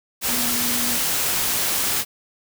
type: tone in noise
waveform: sine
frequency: 242 Hz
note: B3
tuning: 35 cents flat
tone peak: -29 dBFS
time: 0.27-0.99 s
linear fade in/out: 50 ms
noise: white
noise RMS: -22 dBFS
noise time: 0.21-2.05 s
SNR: -10 dB
effects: none